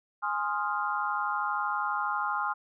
sine chord, F minor seventh, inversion first, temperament equal, 830.6 / 1046.5 / 1244.5 / 1396.9 Hz, Ab5 / C6 / Eb6 / F6, 0 / 0 / 0 / 0 cents, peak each -33 dBFS, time 0.22-2.54 s, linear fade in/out 20 ms, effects none

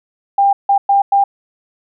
sine tone bursts at uneven times, 797 Hz, G5, 28 cents sharp, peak -8 dBFS, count 4, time 0.38-0.53 / 0.69-0.78 / 0.89-1.02 / 1.12-1.24 s, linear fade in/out 5 ms, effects none

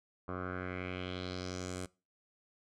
10% pulse tone with low-pass filter sweep, 91.3 Hz, F#2, 23 cents flat, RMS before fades -40 dBFS, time 0.28-1.86 s, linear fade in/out 5 ms, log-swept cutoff 1100 to 9000 Hz, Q 3.2, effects noise-tail reverb RT60 0.3 s tail -22 dB re dry

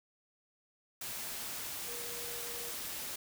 sine tone in noise, 476.3 Hz, A#4, 37 cents sharp, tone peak -48 dBFS, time 1.88-2.71 s, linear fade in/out 5 ms, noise white, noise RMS -41 dBFS, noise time 1.01-3.16 s, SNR -10 dB, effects none

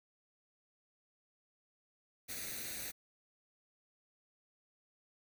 white noise with comb filter, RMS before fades -43 dBFS, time 2.28-2.92 s, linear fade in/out 20 ms, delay 0.48 ms, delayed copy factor +0.7, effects none

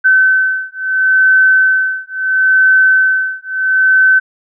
sine beating tone pair, 1528 / 1528.74 Hz, G6 / G6, -45 / -44 cents, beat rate 0.74 Hz, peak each -11 dBFS, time 0.04-4.2 s, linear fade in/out 20 ms, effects none

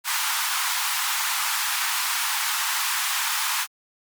pink high-pass noise, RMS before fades -25 dBFS, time 0.04-3.67 s, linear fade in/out 50 ms, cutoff 880 Hz, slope 48 dB/octave, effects Opus 48 kbps

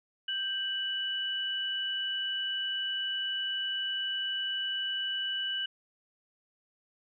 sine tone pair together, 1568 / 2960 Hz, G6 / F#7, 0 / 0 cents, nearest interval major seventh, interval 1100 cents, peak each -37 / -31 dBFS, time 0.28-5.66 s, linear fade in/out 5 ms, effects none

